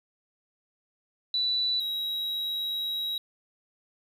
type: tone pair in turn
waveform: sine / triangle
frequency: 3964 / 3847 Hz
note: B7 / B7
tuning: +6 / -46 cents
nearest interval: minor second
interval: 52 cents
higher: first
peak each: -24 / -27 dBFS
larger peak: first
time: 1.34-1.8 / 1.8-3.18 s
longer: second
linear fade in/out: 2 ms
effects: 10-bit